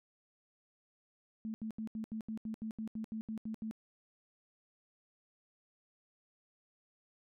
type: tone bursts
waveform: sine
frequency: 220 Hz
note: A3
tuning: in tune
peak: -37 dBFS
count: 14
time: 1.45-3.711 s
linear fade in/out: 0 ms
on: 90 ms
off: 77 ms
effects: none